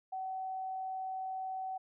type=tone; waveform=sine; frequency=757 Hz; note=F#5; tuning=39 cents sharp; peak=-36 dBFS; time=0.12-1.78 s; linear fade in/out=10 ms; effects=none